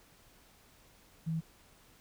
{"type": "tone", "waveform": "sine", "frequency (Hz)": 161.8, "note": "E3", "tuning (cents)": -32, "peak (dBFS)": -31, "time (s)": [1.26, 1.41], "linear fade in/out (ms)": 20, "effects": ["pink hiss -62 dBFS RMS until 2 s"]}